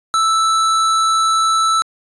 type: tone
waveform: square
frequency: 1318.5 Hz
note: E6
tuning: in tune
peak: -13 dBFS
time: 0.14-1.82 s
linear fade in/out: 0 ms
effects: resampled to 22050 Hz